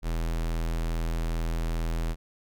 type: tone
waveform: square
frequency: 41.2 Hz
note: E1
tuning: in tune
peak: -27 dBFS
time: 0.02-2.16 s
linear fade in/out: 50 ms
effects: none